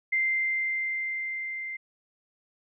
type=tone with level ramp; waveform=sine; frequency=2088 Hz; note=C7; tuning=4 cents flat; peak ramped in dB=-22 to -33 dBFS; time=0.12-1.77 s; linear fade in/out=10 ms; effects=none